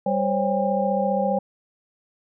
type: tone cluster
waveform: sine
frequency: 197.2 / 522 / 557 / 803 Hz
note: G3 / C5 / C#5 / G5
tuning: +11 / -4 / +8 / +41 cents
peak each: -25 dBFS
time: 0.06-1.39 s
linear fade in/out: 5 ms
effects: none